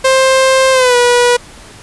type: tone with pitch glide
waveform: sawtooth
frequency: 527 to 486.1 Hz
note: C5 to B4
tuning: +12 to -28 cents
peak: -3 dBFS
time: 0.04-1.37 s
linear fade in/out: 10 ms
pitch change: -140 cents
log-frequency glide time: 0.72-0.96 s
effects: pink hiss -36 dBFS RMS until 1.82 s + resampled to 24000 Hz